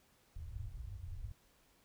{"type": "low-pass noise", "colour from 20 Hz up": "white", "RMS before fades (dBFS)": -45, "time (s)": [0.36, 1.32], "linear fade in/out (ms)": 5, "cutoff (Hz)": 110, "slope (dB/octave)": 48, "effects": ["pink hiss -70 dBFS RMS until 1.84 s"]}